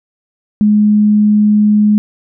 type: tone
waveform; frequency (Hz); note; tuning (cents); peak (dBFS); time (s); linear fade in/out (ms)
sine; 210; G#3; +19; -6; 0.61-1.98; 0
effects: none